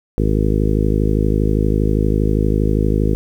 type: harmonic tone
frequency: 52.5 Hz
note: G#1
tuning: 19 cents sharp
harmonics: 1 / 2 / 3 / 4 / 5 / 6 / 7 / 8 / 9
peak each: -17 / -20 / -22 / -23 / -24 / -25 / -25 / -26 / -27 dBFS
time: 0.18-3.15 s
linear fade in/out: 0 ms
effects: 8-bit